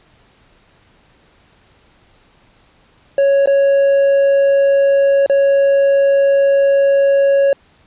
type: tone with dropouts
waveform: triangle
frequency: 554.4 Hz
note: C#5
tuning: in tune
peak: -7 dBFS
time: 3.18-7.53 s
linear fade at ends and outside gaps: 2 ms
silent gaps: 3.459-3.473 / 5.262-5.297 s
effects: pink hiss -52 dBFS RMS until 7.86 s + resampled to 8000 Hz